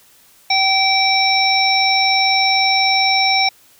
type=harmonic tone with a mistuned harmonic; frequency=772 Hz; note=G5; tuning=27 cents flat; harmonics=1 / 3 / 5 / 7; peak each=-17 / -17 / -21 / -17 dBFS; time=0.5-3.49 s; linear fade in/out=5 ms; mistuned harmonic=7; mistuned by=+17 cents; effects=white hiss -50 dBFS RMS until 3.79 s